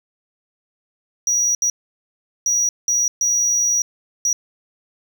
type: tone bursts at uneven times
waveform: triangle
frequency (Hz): 5790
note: F#8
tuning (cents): -38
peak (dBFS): -14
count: 6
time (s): 1.27-1.55 / 1.62-1.7 / 2.46-2.69 / 2.88-3.08 / 3.21-3.82 / 4.25-4.33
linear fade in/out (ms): 2
effects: none